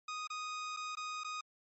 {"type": "tone with dropouts", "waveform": "sawtooth", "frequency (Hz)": 1244.5, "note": "D#6", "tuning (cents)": 0, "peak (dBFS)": -35, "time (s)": [0.08, 1.41], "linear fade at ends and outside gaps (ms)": 5, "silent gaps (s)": [[0.273, 0.301], [0.765, 0.77], [0.953, 0.97], [1.236, 1.245]], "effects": ["MP3 32 kbps"]}